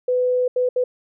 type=tone bursts at uneven times; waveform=sine; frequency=500 Hz; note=B4; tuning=21 cents sharp; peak=-16 dBFS; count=3; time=0.08-0.48 / 0.56-0.69 / 0.76-0.84 s; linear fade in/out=5 ms; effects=none